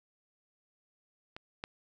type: clicks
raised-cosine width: 0.3 ms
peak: -27 / -21 dBFS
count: 2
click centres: 1.365 / 1.639 s
effects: none